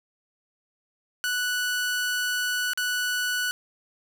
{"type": "tone with dropouts", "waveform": "sawtooth", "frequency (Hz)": 1480, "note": "F#6", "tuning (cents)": 0, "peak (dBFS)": -21, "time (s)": [1.24, 3.51], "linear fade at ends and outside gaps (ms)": 0, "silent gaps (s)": [2.734, 2.775], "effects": ["9-bit"]}